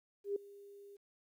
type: tone with ADSR envelope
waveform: sine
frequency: 402.8 Hz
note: G4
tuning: 47 cents sharp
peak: -31 dBFS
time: 0.24-0.97 s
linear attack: 120 ms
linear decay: 4 ms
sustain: -21 dB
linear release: 13 ms
effects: 12-bit